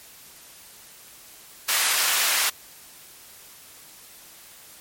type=high-pass noise; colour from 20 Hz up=pink; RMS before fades=-22 dBFS; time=1.68-2.5 s; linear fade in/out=10 ms; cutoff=1300 Hz; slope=12 dB/octave; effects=white hiss -47 dBFS RMS until 4.8 s + MP3 64 kbps